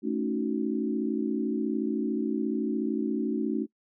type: chord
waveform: sine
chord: D# half-diminished seventh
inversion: second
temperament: equal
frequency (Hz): 220 / 277.2 / 311.1 / 370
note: A3 / C#4 / D#4 / F#4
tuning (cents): 0 / 0 / 0 / 0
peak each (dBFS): -30 / -31 / -32 / -33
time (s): 0.02-3.67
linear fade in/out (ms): 50
effects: noise-tail reverb RT60 0.1 s tail -23 dB re dry